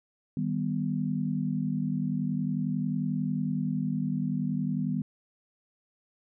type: chord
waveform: sine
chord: Eb augmented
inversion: none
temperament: equal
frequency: 155.56 / 196 / 246.9 Hz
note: Eb3 / G3 / B3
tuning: 0 / 0 / 0 cents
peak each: -31 dBFS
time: 0.37-5.02 s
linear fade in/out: 2 ms
effects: none